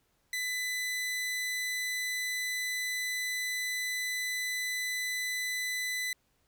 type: tone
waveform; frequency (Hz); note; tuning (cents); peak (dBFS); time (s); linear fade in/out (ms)
sawtooth; 2000; B6; +21; -28; 0.33-6.13; 2
effects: pink hiss -73 dBFS RMS until 6.47 s